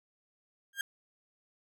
35% pulse tone with exponential growth, 1607 Hz, G6, 43 cents sharp, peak -26 dBFS, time 0.73-0.81 s, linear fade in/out 2 ms, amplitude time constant 17 ms, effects none

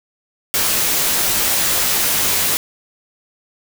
white noise with comb filter, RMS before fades -17 dBFS, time 0.54-2.57 s, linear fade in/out 0 ms, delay 16 ms, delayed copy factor -0.55, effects none

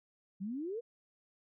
sine exponential sweep, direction up, 181.7 to 493.9 Hz, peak -36 dBFS, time 0.4-0.81 s, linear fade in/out 20 ms, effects none

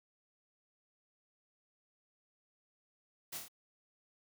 white noise with echo, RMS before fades -43 dBFS, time 3.32-3.38 s, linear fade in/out 10 ms, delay 26 ms, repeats 4, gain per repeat -3 dB, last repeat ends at 3.484 s, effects none

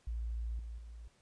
sine tone with level steps, 57.1 Hz, A#1, 35 cents flat, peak -35 / -41 / -46 dBFS, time 0.07-1.08 s, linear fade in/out 5 ms, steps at 0.59 / 0.78 s, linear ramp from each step 2 ms, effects pink hiss -70 dBFS RMS until 1.21 s + resampled to 22050 Hz

